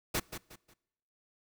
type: noise with echo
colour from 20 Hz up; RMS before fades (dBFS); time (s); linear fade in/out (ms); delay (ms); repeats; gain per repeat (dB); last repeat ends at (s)
pink; -31; 0.14-0.2; 10; 180; 3; -10; 0.74
effects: noise-tail reverb RT60 1.0 s tail -25 dB re dry